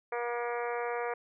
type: harmonic tone with a mistuned harmonic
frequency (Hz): 239.1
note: A#3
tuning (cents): +44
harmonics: 2 / 3 / 4 / 5 / 6 / 7 / 8 / 9 / 10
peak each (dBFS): -34 / -38 / -40 / -42 / -44 / -45 / -46 / -47 / -48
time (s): 0.12-1.14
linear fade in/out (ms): 5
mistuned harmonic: 10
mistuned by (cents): -51
effects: none